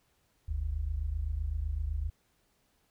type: tone pair together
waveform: sine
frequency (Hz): 47.37 / 75.2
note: F#1 / D2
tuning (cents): +41 / +42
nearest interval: minor sixth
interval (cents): 801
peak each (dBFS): -34 / -32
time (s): 0.48-2.1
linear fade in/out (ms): 10
effects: pink hiss -72 dBFS RMS until 2.9 s